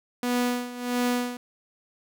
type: tone with tremolo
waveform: sawtooth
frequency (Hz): 245.3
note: B3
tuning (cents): -12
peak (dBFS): -18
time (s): 0.23-1.37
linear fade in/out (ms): 2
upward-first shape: sine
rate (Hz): 1.5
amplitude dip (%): 80
effects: none